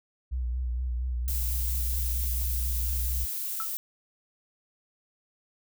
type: tone with vibrato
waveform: sine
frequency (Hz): 61.74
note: B1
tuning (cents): 0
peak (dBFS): -27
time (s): 0.31-3.26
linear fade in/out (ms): 20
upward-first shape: sine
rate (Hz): 4.3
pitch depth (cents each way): 53
type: noise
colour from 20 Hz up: violet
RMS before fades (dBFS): -33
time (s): 1.28-3.77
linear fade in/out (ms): 0
type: tone with exponential decay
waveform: sine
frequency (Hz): 1318.5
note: E6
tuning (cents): 0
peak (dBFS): -28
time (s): 3.6-3.7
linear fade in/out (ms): 1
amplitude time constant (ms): 20
effects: none